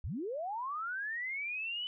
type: linear sweep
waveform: sine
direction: up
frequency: 49 to 3021 Hz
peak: -35 dBFS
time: 0.04-1.87 s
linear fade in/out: 0 ms
effects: none